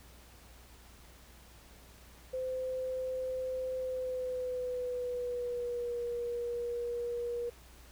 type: tone with pitch glide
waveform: sine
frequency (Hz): 515 to 477.7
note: C5 to A#4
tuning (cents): -28 to +42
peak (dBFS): -33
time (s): 2.33-7.5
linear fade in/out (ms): 10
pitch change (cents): -130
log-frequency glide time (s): 3.78-6.03
effects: added 60 Hz sine -56 dBFS peak until 7.91 s + pink hiss -58 dBFS RMS until 7.91 s